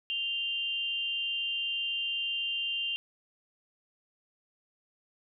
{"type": "tone pair together", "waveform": "sine", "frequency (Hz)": [2794, 3136], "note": ["F7", "G7"], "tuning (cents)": [0, 0], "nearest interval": "major second", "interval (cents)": 200, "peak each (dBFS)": [-31, -35], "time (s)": [0.1, 2.96], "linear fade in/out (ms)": 0, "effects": []}